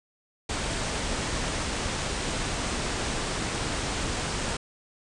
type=low-pass noise; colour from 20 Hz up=pink; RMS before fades=-30 dBFS; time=0.49-4.57 s; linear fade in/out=5 ms; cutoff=9300 Hz; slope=96 dB/octave; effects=none